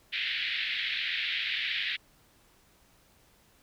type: band-pass noise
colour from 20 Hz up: pink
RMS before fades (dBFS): -32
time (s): 0.12-1.97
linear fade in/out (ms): 20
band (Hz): 1800 to 3900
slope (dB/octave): 48
effects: pink hiss -63 dBFS RMS until 3.62 s